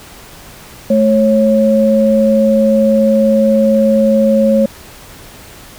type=tone pair together; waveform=sine; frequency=217.1 / 547.4 Hz; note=A3 / C#5; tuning=-23 / -22 cents; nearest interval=octave + major third; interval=1601 cents; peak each=-10 dBFS; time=0.9-4.66 s; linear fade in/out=5 ms; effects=pink hiss -36 dBFS RMS until 5.78 s